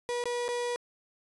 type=tone with dropouts; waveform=35% pulse; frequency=483.8 Hz; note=B4; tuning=36 cents flat; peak=-28 dBFS; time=0.09-0.76 s; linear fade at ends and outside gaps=0 ms; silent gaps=0.239-0.256 / 0.481-0.488 s; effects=resampled to 24000 Hz